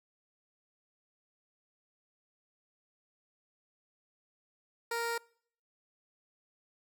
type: tone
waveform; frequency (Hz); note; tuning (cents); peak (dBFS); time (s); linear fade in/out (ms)
15% pulse; 466.2; A#4; 0; -26; 4.91-5.18; 5
effects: noise-tail reverb RT60 0.6 s tail -25 dB re dry